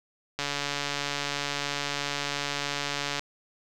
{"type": "click train", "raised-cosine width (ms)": 0.2, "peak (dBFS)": -12, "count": 402, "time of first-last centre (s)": [0.39, 3.194], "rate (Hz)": 143, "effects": []}